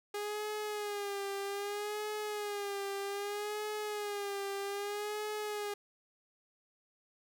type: tone with vibrato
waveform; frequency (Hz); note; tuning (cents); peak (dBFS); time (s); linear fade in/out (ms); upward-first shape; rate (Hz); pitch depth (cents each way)
sawtooth; 410; G#4; -22; -32; 0.14-5.74; 5; sine; 0.63; 59
effects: none